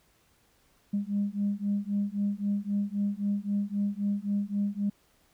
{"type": "beating tone pair", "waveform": "sine", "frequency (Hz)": [200.9, 204.7], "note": ["G3", "G#3"], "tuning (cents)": [43, -25], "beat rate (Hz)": 3.8, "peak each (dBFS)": -29, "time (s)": [0.93, 4.9], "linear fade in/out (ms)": 10, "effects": ["tanh soft clip ceiling -20 dBFS", "pink hiss -66 dBFS RMS until 5.33 s"]}